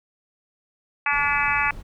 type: harmonic tone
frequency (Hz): 287.6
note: D4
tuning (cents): -36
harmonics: 3 / 4 / 5 / 6 / 7 / 8 / 9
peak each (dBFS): -27 / -27 / -27 / -27 / -27 / -27 / -27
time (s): 1.06-1.71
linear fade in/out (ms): 2
type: noise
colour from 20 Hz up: brown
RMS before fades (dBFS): -39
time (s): 1.11-1.83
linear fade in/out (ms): 20
effects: none